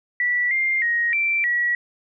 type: tone with pitch steps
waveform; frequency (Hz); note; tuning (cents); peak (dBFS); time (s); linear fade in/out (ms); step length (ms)
sine; 1956 / 2107 / 1880 / 2345 / 1926; B6 / C7 / A#6 / D7 / B6; -17 / +12 / +14 / -3 / -44; -18; 0.2-1.75; 2; 310
effects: none